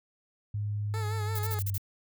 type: tone with pitch glide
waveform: sine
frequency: 103.83 to 98.46 Hz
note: G#2 to G2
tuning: 0 to +8 cents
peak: -29 dBFS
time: 0.54-1.78 s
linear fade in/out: 5 ms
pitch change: -92 cents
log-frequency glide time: 0.89-1.63 s
type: tone with vibrato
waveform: 15% pulse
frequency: 432.6 Hz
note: A4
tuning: 29 cents flat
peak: -30 dBFS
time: 0.94-1.59 s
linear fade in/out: 0 ms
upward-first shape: sine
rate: 5.9 Hz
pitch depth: 56 cents each way
type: noise bursts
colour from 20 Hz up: violet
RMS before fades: -36 dBFS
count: 6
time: 1.35-1.781 s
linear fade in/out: 5 ms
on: 41 ms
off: 37 ms
effects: none